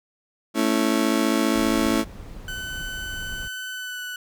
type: chord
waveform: 35% pulse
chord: A major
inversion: none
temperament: just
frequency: 220 / 275 / 330 Hz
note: A3 / C#4 / E4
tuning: 0 / -14 / +2 cents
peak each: -22 / -22 / -22 dBFS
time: 0.54-2.05 s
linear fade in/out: 50 ms
type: noise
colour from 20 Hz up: brown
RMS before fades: -37 dBFS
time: 1.55-3.48 s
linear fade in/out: 5 ms
type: tone with pitch glide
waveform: 30% pulse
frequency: 1510 to 1486.6 Hz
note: F#6 to F#6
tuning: +35 to +8 cents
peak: -28 dBFS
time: 2.48-4.16 s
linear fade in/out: 2 ms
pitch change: -27 cents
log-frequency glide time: 3.71-4.01 s
effects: none